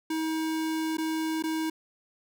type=tone with dropouts; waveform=square; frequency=318.4 Hz; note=D#4; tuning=40 cents sharp; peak=-28 dBFS; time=0.1-1.7 s; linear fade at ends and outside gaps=5 ms; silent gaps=0.971-0.982 / 1.425-1.437 s; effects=none